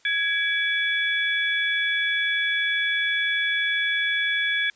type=tone cluster; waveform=sine; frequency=1663 / 2305 / 3412 Hz; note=G#6 / D7 / G#7; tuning=+2 / -33 / +46 cents; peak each=-24 / -26 / -27 dBFS; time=0.05-4.7 s; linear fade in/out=2 ms; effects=white hiss -59 dBFS RMS until 4.75 s + resampled to 16000 Hz